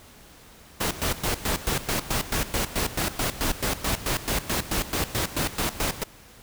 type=noise with tremolo; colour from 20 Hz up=pink; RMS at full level=-25 dBFS; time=0.8-6.04 s; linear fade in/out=10 ms; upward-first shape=square; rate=4.6 Hz; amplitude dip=80%; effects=pink hiss -50 dBFS RMS until 6.42 s